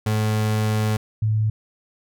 35% pulse / sine tone pair in turn, 107.9 / 108.42 Hz, A2 / A2, -33 / -25 cents, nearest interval unison, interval 8 cents, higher second, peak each -17 dBFS, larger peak neither, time 0.06-0.97 / 1.22-1.5 s, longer first, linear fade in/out 5 ms, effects none

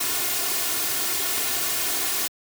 white noise with comb filter, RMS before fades -25 dBFS, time 0-2.28 s, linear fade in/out 10 ms, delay 2.8 ms, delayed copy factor +0.7, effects high-pass 100 Hz 12 dB/octave

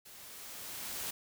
white noise with level ramp, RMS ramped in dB -53 to -38 dBFS, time 0.05-1.11 s, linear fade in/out 10 ms, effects none

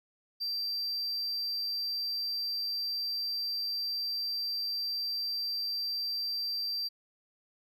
triangle tone, 4699 Hz, D8, in tune, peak -30 dBFS, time 0.4-6.89 s, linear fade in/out 20 ms, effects none

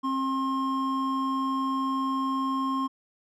triangle tone pair together, 266.9 / 1067 Hz, C4 / C6, +35 / +34 cents, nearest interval 2 octaves, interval 2399 cents, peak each -26 / -26 dBFS, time 0.03-2.88 s, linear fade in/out 20 ms, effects none

